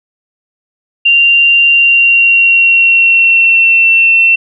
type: tone with pitch glide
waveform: sine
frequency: 2776 to 2699 Hz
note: F7 to E7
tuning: -11 to +40 cents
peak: -4 dBFS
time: 1.05-4.36 s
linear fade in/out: 10 ms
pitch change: -49 cents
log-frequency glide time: 1.67-3.79 s
effects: none